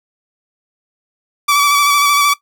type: tone with vibrato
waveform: sawtooth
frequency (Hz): 1151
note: D6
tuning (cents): -35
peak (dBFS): -6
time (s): 1.48-2.34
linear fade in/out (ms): 10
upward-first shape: square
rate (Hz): 13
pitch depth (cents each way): 22
effects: noise-tail reverb RT60 0.1 s tail -18 dB re dry